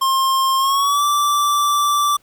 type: tone with pitch glide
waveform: square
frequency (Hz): 1064 to 1167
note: C6 to D6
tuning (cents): +29 to -11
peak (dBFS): -15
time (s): 0.01-2.17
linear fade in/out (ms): 10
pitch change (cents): +160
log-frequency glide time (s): 0.58-1.04
effects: pink hiss -57 dBFS RMS until 2.22 s